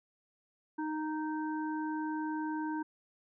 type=harmonic tone; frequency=310 Hz; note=D#4; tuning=6 cents flat; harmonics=1 / 3 / 5; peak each=-34 / -39 / -45 dBFS; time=0.78-2.83 s; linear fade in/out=10 ms; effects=none